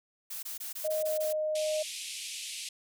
blue noise bursts, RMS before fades -39 dBFS, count 7, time 0.3-1.33 s, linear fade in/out 10 ms, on 130 ms, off 20 ms
sine tone with pitch glide, 622.3 to 617.3 Hz, D#5 to D#5, 0 to -14 cents, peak -28 dBFS, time 0.84-1.83 s, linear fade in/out 10 ms, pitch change -14 cents, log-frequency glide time 0.96-1.38 s
pink band-pass noise, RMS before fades -40 dBFS, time 1.55-2.69 s, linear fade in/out 5 ms, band 2400 to 11000 Hz, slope 48 dB/octave
effects none

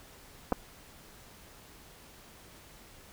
clicks, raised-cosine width 1 ms, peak -14 dBFS, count 2, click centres 0.522 / 0.526 s, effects pink hiss -54 dBFS RMS until 3.12 s

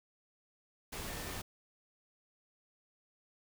sine tone in noise, 1797 Hz, A6, 36 cents sharp, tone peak -53 dBFS, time 1.08-1.4 s, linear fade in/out 10 ms, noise pink, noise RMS -42 dBFS, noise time 0.92-1.42 s, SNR -14 dB, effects none

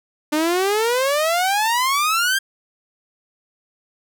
sawtooth exponential sweep, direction up, 296.8 to 1617 Hz, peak -13 dBFS, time 0.32-2.39 s, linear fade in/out 10 ms, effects none

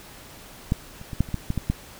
clicks, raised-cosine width 5 ms, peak -8 / -28 / -20 / -7 / -25 / -13 / -12 / -12 / -9 dBFS, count 9, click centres 0.721 / 1.014 / 1.132 / 1.206 / 1.288 / 1.343 / 1.504 / 1.577 / 1.7 s, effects pink hiss -45 dBFS RMS until 1.99 s

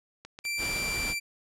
clicks, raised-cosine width 0.2 ms, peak -26 dBFS, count 4, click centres 0.25 / 0.389 / 0.452 / 0.656 s
sawtooth tone, 2349 Hz, D7, in tune, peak -26 dBFS, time 0.44-1.2 s, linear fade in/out 20 ms
pink noise, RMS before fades -36 dBFS, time 0.57-1.15 s, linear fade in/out 50 ms
effects low-pass 12000 Hz 12 dB/octave

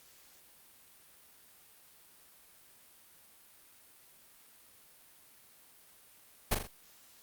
pink noise with echo, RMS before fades -27 dBFS, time 6.51-6.55 s, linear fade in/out 10 ms, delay 41 ms, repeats 3, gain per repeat -6 dB, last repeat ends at 6.673 s, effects white hiss -60 dBFS RMS until 7.22 s + Opus 48 kbps

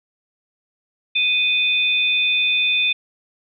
sine tone pair together, 2489 / 3556 Hz, D#7 / A7, 0 / +18 cents, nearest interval tritone, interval 618 cents, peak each -17 / -20 dBFS, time 1.15-2.93 s, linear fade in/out 10 ms, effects none

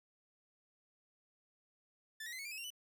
sawtooth tone with pitch steps, 1760 / 1897.2 / 2045 / 2205 / 2377 / 2562 / 2762 / 2977 Hz, A6 / A#6 / C7 / C#7 / D7 / E7 / F7 / F#7, 0 / +30 / -40 / -10 / +20 / -50 / -20 / +10 cents, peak -40 dBFS, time 2.2-2.704 s, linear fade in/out 5 ms, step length 63 ms, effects none

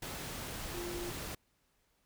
sine tone in noise, 349.2 Hz, F4, in tune, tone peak -40 dBFS, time 0.74-1.1 s, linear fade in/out 5 ms, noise pink, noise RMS -42 dBFS, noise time 0.02-1.35 s, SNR -1 dB, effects pink hiss -75 dBFS RMS until 2.05 s

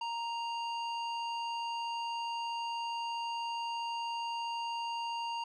square tone with low-pass filter, 932.3 Hz, A#5, in tune, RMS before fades -37 dBFS, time 0.01-5.44 s, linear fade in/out 5 ms, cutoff 4000 Hz, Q 1.4, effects none

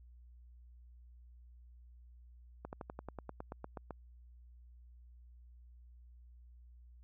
slowing click train, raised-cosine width 1 ms, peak -29 dBFS, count 13, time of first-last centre 2.65-3.907 s, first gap 79 ms, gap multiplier 1.05, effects added 60 Hz sine -55 dBFS peak until 7.03 s

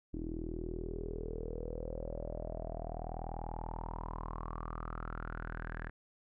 sawtooth tone with low-pass filter sweep, 40.33 Hz, E1, 37 cents flat, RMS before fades -41 dBFS, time 0.13-5.9 s, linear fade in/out 10 ms, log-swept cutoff 310 to 1700 Hz, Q 8.2, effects none

